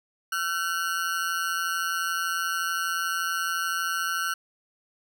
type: ring-modulated tone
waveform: 40% pulse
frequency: 1439 Hz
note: F#6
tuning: 49 cents flat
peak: -22 dBFS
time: 0.32-4.34 s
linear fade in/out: 5 ms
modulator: 85.8 Hz
effects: none